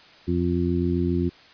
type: harmonic tone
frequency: 87.31 Hz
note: F2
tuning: in tune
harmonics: 1 / 2 / 3 / 4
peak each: -26 / -26 / -26 / -26 dBFS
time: 0.27-1.3 s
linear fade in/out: 20 ms
effects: white hiss -50 dBFS RMS until 1.53 s + resampled to 11025 Hz